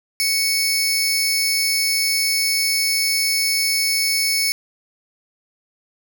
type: tone pair together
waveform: sawtooth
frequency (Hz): 2219 / 5278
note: C#7 / E8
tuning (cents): +1 / +1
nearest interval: octave + minor third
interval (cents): 1500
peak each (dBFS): -17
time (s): 0.2-4.52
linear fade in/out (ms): 0
effects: 7-bit